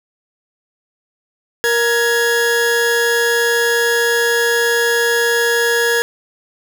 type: tone pair together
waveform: 40% pulse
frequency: 469.2 / 1672 Hz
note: A#4 / G#6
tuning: +11 / +11 cents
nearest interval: octave + minor seventh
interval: 2200 cents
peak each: -15 dBFS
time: 1.64-6.02 s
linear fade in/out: 0 ms
effects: none